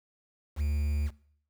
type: tone with quantisation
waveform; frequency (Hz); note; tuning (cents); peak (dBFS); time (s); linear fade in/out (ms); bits
triangle; 73.42; D2; 0; -24; 0.56-1.11; 50; 8
effects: noise-tail reverb RT60 0.6 s tail -20 dB re dry